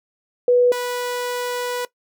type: tone pair in turn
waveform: sine / sawtooth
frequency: 491.1 / 491.1 Hz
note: B4 / B4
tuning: -10 / -10 cents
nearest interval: unison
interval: 0 cents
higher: neither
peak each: -11 / -19 dBFS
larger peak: first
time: 0.48-0.72 / 0.72-1.85 s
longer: second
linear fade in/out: 2 ms
effects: noise-tail reverb RT60 0.1 s tail -18 dB re dry